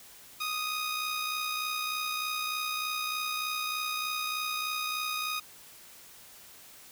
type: tone with amplitude modulation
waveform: 15% pulse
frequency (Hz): 1244.5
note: D#6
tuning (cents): 0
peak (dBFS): -23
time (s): 0.4-5.4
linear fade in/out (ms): 10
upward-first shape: sine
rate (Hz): 63.3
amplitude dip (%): 40
effects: white hiss -52 dBFS RMS until 6.91 s